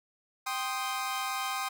sawtooth chord, C minor, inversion second, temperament equal, 784 / 1046.5 / 1244.5 Hz, G5 / C6 / Eb6, 0 / 0 / 0 cents, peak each -32 dBFS, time 0.46-1.69 s, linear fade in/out 10 ms, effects none

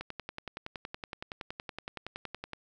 click train, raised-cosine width 0.3 ms, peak -22 dBFS, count 28, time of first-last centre 0.01-2.533 s, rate 10.7 Hz, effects none

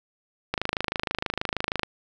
click train, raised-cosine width 0.3 ms, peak -9 dBFS, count 35, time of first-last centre 0.54-1.833 s, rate 26.3 Hz, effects none

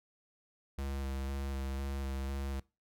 square tone with vibrato, 68 Hz, C#2, 33 cents flat, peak -36 dBFS, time 0.78-2.6 s, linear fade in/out 5 ms, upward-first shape square, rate 2 Hz, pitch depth 17 cents each way, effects noise-tail reverb RT60 0.3 s tail -23 dB re dry

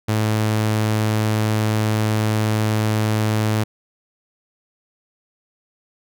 sawtooth tone, 108.2 Hz, A2, 29 cents flat, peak -13 dBFS, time 0.08-3.64 s, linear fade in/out 10 ms, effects none

